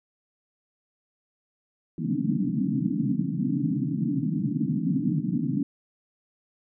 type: band-pass noise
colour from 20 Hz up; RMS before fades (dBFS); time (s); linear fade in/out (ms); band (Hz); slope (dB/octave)
white; -26; 1.98-5.63; 5; 130 to 300; 96
effects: none